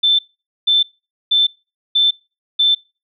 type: tone bursts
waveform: sine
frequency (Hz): 3540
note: A7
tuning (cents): +10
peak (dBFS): -10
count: 5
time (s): 0.03-2.75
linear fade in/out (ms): 10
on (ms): 160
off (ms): 480
effects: noise-tail reverb RT60 0.3 s tail -23 dB re dry